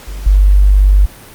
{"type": "tone with level steps", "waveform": "sine", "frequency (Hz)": 49, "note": "G1", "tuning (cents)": 0, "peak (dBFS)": [-21, -4], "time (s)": [0.07, 1.06], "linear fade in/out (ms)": 10, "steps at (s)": 0.26, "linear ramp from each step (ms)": 5, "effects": ["pink hiss -36 dBFS RMS until 1.34 s", "Opus 48 kbps"]}